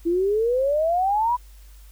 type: exponential sweep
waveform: sine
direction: up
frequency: 329.6 to 1000 Hz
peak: -18 dBFS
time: 0.05-1.37 s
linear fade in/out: 20 ms
effects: added 50 Hz sine -43 dBFS peak until 1.91 s + white hiss -56 dBFS RMS until 1.91 s